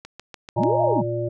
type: click train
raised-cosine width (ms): 0.2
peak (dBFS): -20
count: 5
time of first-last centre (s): 0.05-0.635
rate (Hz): 6.84
type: harmonic tone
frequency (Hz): 117.5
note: A#2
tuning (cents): +14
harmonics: 1 / 3 / 5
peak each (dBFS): -27 / -27 / -27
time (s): 0.56-1.29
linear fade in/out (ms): 10
type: linear two-way sweep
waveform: sine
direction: up then down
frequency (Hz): 84.2 to 698.5 to 84.2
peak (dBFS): -20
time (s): 0.56-1.05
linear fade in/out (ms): 50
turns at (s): 0.82
type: chord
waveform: sine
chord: D# suspended fourth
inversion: none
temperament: equal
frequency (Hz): 622.3 / 830.6 / 932.3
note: D#5 / G#5 / A#5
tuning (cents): 0 / 0 / 0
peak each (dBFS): -26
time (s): 0.56-1.02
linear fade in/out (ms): 20
effects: none

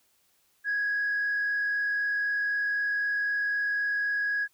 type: tone with frequency modulation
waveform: sine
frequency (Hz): 1660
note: G#6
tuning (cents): -1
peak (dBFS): -24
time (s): 0.64-4.48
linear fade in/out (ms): 50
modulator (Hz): 43.9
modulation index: 0.39
effects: tanh soft clip ceiling -22 dBFS + white hiss -68 dBFS RMS until 4.53 s

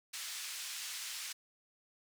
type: band-pass noise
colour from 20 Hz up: white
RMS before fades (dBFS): -43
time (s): 0.13-1.33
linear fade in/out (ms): 10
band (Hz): 1800 to 7700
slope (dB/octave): 12
effects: none

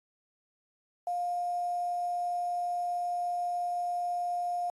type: tone with quantisation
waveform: sine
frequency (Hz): 706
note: F5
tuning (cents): +19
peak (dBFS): -29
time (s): 1.07-4.7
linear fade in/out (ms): 2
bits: 9
effects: AAC 32 kbps

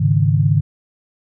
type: chord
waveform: sine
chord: Ab suspended fourth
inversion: none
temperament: just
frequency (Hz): 103.83 / 138.43 / 155.74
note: Ab2 / Db3 / Eb3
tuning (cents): 0 / -2 / +2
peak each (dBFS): -16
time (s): 0-0.61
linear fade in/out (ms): 10
effects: none

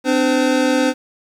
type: tone cluster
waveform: square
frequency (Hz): 257.3 / 296.3 / 515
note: C4 / D4 / C5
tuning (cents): -29 / +15 / -28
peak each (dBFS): -19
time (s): 0.04-0.94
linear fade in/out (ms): 50
effects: low-pass 8000 Hz 12 dB/octave + 8-bit

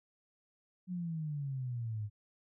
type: exponential sweep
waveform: sine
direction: down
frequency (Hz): 185 to 102.2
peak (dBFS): -35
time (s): 0.87-2.1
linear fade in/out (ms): 50
effects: none

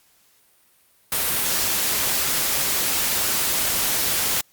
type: noise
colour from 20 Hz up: white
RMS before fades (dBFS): -22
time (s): 1.12-4.41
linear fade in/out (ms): 2
effects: white hiss -59 dBFS RMS until 4.52 s + Opus 48 kbps

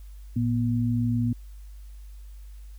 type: tone pair together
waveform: sine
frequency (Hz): 114 / 241.2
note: A#2 / B3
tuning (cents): -38 / -41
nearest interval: octave + minor second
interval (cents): 1297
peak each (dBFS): -24 / -25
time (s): 0.36-1.33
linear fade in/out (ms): 5
effects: added 50 Hz sine -40 dBFS peak until 2.78 s + white hiss -62 dBFS RMS until 2.78 s

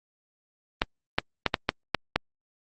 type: clicks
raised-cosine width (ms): 0.3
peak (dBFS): -5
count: 7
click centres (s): 0.819 / 1.185 / 1.463 / 1.542 / 1.691 / 1.947 / 2.16
effects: Opus 32 kbps

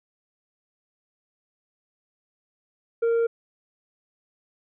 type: tone with tanh clipping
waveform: sine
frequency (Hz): 462.8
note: A#4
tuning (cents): -13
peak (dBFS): -20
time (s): 3.02-3.27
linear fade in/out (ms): 10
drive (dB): 4
effects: none

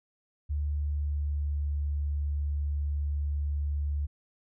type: tone with pitch glide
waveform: sine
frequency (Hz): 73.42 to 72.66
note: D2 to D2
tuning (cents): 0 to -18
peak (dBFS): -27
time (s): 0.49-4.07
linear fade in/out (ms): 20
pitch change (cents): -18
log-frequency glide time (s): 0.69-1.7
effects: none

